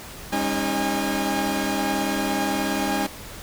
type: tone cluster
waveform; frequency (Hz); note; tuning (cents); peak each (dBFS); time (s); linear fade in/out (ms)
sawtooth; 201.3 / 272.3 / 310.6 / 815; G3 / C#4 / D#4 / G#5; +46 / -31 / -3 / -33; -24; 0.32-3.07; 10
effects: pink hiss -39 dBFS RMS until 3.42 s